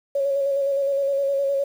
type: tone with vibrato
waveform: sine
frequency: 554.4 Hz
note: C#5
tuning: in tune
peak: -19 dBFS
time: 0.15-1.64 s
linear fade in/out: 5 ms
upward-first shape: square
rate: 9.7 Hz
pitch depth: 23 cents each way
effects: 8-bit